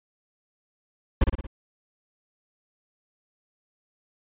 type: noise with echo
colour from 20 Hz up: brown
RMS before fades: -17 dBFS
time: 1.21-1.24 s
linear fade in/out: 5 ms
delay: 57 ms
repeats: 4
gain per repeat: -5 dB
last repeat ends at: 1.468 s
effects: resampled to 8000 Hz